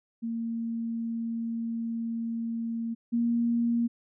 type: tone pair in turn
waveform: sine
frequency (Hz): 229.7 / 234.8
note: A#3 / A#3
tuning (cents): -25 / +13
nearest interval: unison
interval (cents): 38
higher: second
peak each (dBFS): -29 / -23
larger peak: second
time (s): 0.22-2.95 / 3.12-3.88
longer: first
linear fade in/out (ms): 20
effects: none